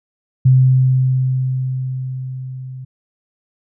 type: tone with level ramp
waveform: sine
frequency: 129.7 Hz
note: C3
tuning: 15 cents flat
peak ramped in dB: -6 to -28 dBFS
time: 0.45-2.85 s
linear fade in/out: 10 ms
effects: none